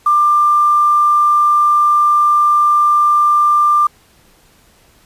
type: tone with quantisation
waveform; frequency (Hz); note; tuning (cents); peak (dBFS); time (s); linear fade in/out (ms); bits
sine; 1190; D6; +22; -8; 0.06-3.87; 5; 6
effects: pink hiss -50 dBFS RMS until 5.05 s + resampled to 32000 Hz

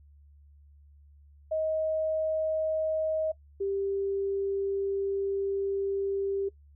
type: tone pair in turn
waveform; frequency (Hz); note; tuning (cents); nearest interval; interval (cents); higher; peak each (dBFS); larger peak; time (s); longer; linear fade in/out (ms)
sine; 630 / 393.9; D#5 / G4; +21 / +8; minor sixth; 813; first; -26 / -27; first; 1.51-3.32 / 3.6-6.49; second; 10
effects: noise-tail reverb RT60 0.1 s tail -19 dB re dry + added 72 Hz sine -53 dBFS peak until 6.75 s

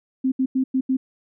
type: tone bursts at uneven times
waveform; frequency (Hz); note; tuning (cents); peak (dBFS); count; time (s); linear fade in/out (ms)
sine; 261.6; C4; 0; -17; 5; 0.24-0.32 / 0.39-0.46 / 0.55-0.64 / 0.74-0.81 / 0.89-0.97; 10
effects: none

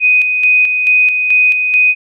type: tone with tremolo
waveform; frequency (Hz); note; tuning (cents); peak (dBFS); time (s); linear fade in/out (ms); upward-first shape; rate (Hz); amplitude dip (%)
sine; 2497; D#7; +6; -6; 0-1.95; 50; square; 2.3; 45
effects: none

